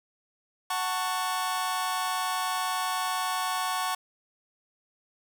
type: chord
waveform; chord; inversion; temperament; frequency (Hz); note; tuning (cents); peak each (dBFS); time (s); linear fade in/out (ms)
sawtooth; F# minor; none; just; 740 / 888 / 1110; F#5 / A5 / C#6; 0 / +16 / +2; -28 / -30 / -26; 0.7-3.95; 5
effects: 8-bit